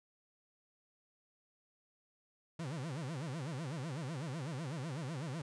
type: tone with vibrato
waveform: 40% pulse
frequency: 146.2 Hz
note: D3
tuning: 7 cents flat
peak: -38 dBFS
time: 2.59-5.42 s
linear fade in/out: 5 ms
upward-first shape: sine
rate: 8 Hz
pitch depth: 280 cents each way
effects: resampled to 22050 Hz